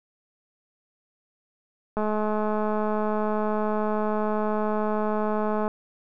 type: click train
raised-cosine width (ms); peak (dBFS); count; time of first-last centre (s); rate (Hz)
1; -14; 791; 1.97-5.679; 213
effects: none